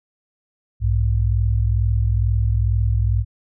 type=tone pair together; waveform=sine; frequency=61.77 / 104 Hz; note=B1 / G#2; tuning=+1 / +3 cents; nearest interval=major sixth; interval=902 cents; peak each=-18 dBFS; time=0.8-3.25 s; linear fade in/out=50 ms; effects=none